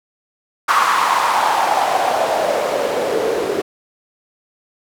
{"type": "noise with band-pass filter sweep", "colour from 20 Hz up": "white", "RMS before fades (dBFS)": -17, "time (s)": [0.68, 3.62], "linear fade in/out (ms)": 10, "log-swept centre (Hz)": [1200, 400], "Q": 4.6, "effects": []}